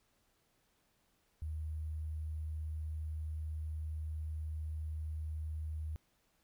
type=tone with sample-and-hold; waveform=sine; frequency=77.78 Hz; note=D#2; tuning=in tune; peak=-37 dBFS; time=1.42-5.96 s; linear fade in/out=0 ms; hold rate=11025 Hz; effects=pink hiss -75 dBFS RMS until 6.43 s